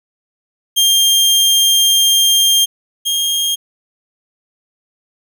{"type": "tone pair in turn", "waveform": "sawtooth", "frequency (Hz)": [3198, 3230], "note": ["G7", "G#7"], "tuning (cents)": [34, -49], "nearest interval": "unison", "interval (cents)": 17, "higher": "second", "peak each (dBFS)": [-6, -11], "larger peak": "first", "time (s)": [[0.76, 2.66], [3.05, 3.56]], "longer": "first", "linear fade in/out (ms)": 20, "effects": []}